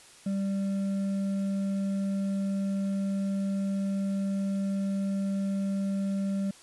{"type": "tone with hard clipping", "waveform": "triangle", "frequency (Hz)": 196, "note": "G3", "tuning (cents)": 0, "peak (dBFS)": -28, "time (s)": [0.26, 6.51], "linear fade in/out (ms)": 5, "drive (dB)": 8, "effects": ["white hiss -53 dBFS RMS until 6.62 s", "resampled to 24000 Hz"]}